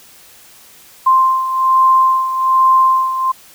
sine beating tone pair, 1047 / 1048.2 Hz, C6 / C6, +1 / +3 cents, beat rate 1.2 Hz, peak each -10 / -16 dBFS, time 1.06-3.32 s, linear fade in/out 10 ms, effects white hiss -43 dBFS RMS until 3.54 s

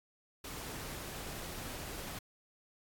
pink noise, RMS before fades -44 dBFS, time 0.44-2.19 s, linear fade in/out 5 ms, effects AAC 64 kbps

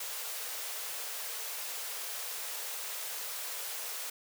white high-pass noise, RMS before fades -39 dBFS, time 0-4.1 s, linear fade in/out 5 ms, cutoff 410 Hz, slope 96 dB/octave, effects none

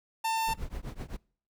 45% pulse tone, 896 Hz, A5, 31 cents sharp, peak -27 dBFS, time 0.24-0.54 s, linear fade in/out 10 ms
brown noise with tremolo, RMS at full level -34 dBFS, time 0.47-1.17 s, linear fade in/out 10 ms, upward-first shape triangle, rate 7.8 Hz, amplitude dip 100%
effects noise-tail reverb RT60 0.5 s tail -25 dB re dry

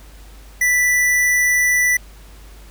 square tone, 1975.5 Hz, B6, in tune, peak -14 dBFS, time 0.61-1.97 s, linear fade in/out 5 ms, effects added 50 Hz sine -39 dBFS peak until 2.7 s + pink hiss -47 dBFS RMS until 2.7 s

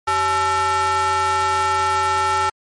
square ring-modulated tone, 237.7 Hz, A#3, 34 cents sharp, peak -14 dBFS, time 0.07-2.5 s, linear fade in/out 10 ms, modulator 1100 Hz, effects MP3 48 kbps

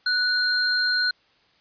sine tone pair together, 1480 / 4186 Hz, F#6 / C8, 0 / 0 cents, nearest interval octave + tritone, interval 1800 cents, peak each -22 / -23 dBFS, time 0.06-1.11 s, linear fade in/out 5 ms, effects white hiss -61 dBFS RMS until 1.6 s + resampled to 11025 Hz

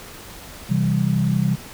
sine chord, C major, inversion none, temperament equal, 130.81 / 164.81 / 196 Hz, C3 / E3 / G3, 0 / 0 / 0 cents, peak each -21 dBFS, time 0.69-1.56 s, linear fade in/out 20 ms, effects pink hiss -39 dBFS RMS until 1.73 s

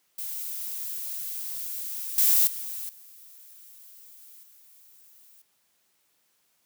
violet noise with level steps, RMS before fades -34 / -20 / -35 / -50 / -55 dBFS, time 0.18-5.42 s, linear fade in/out 5 ms, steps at 2.18 / 2.47 / 2.89 / 4.43 s, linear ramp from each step 2 ms, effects white hiss -70 dBFS RMS until 6.65 s + high-pass 100 Hz 12 dB/octave

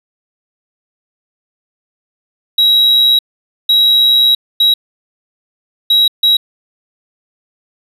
triangle tone bursts at uneven times, 3857 Hz, B7, 42 cents flat, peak -5 dBFS, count 5, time 2.58-3.19 / 3.69-4.35 / 4.6-4.74 / 5.9-6.08 / 6.23-6.37 s, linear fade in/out 5 ms, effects resampled to 32000 Hz

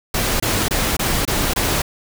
pink noise bursts, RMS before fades -19 dBFS, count 6, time 0.14-1.82 s, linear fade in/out 5 ms, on 260 ms, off 24 ms, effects none

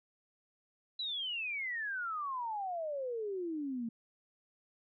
sine exponential sweep, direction down, 4010 to 223.1 Hz, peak -35 dBFS, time 0.99-3.89 s, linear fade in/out 5 ms, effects none

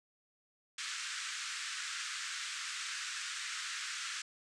pink band-pass noise, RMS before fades -41 dBFS, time 0.78-4.22 s, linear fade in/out 5 ms, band 1300 to 8400 Hz, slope 48 dB/octave, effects none

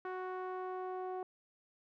sawtooth tone with low-pass filter sweep, 370 Hz, F#4, in tune, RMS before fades -41 dBFS, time 0.05-1.23 s, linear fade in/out 2 ms, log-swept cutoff 1400 to 830 Hz, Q 1.9, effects none

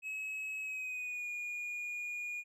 triangle tone with pitch glide, 2567 to 2438 Hz, E7 to D#7, -47 to -36 cents, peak -36 dBFS, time 0.02-2.44 s, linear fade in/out 50 ms, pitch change -89 cents, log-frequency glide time 0.61-1.28 s, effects none

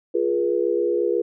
sine chord, F diminished, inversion none, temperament equal with one note detuned, 349.2 / 415.3 / 483.4 Hz, F4 / Ab4 / Cb5, 0 / 0 / -37 cents, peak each -23 dBFS, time 0.14-1.22 s, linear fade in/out 10 ms, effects none

